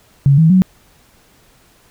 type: tone with pitch steps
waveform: sine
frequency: 139.4 / 161.06 / 186.08 Hz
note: C#3 / E3 / F#3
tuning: +10 / -40 / +10 cents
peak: -6 dBFS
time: 0.26-0.62 s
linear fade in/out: 0 ms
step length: 120 ms
effects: pink hiss -51 dBFS RMS until 1.9 s